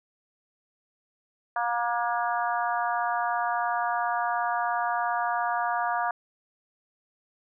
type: harmonic tone with a mistuned harmonic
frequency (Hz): 237.1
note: A#3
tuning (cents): +30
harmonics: 3 / 4 / 5 / 6 / 7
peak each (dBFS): -28 / -30 / -32 / -34 / -35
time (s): 1.56-6.11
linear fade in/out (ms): 2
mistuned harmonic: 6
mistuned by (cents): +16
effects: none